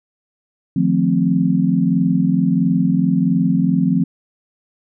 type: chord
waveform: sine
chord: F dominant seventh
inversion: third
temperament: equal with one note detuned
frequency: 155.56 / 177.05 / 220 / 261.6 Hz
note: Eb3 / F3 / A3 / C4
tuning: 0 / +24 / 0 / 0 cents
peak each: -21 / -16 / -21 / -18 dBFS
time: 0.76-4.04 s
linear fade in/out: 5 ms
effects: none